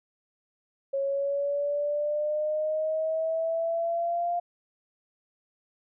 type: exponential sweep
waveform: sine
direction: up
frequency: 547 to 700 Hz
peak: -25 dBFS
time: 0.93-4.4 s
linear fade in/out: 10 ms
effects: none